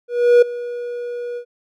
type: tone with ADSR envelope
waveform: triangle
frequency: 482.5 Hz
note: B4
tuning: 40 cents flat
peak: -4 dBFS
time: 0.08-1.45 s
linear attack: 340 ms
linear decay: 7 ms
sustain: -18 dB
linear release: 80 ms
effects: none